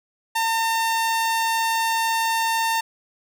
sawtooth tone, 906 Hz, A#5, 50 cents flat, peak -16 dBFS, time 0.35-2.81 s, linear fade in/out 10 ms, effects none

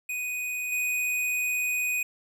square tone with level steps, 2489 Hz, D#7, in tune, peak -30 / -26 dBFS, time 0.09-2.03 s, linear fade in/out 5 ms, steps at 0.72 s, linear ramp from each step 2 ms, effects none

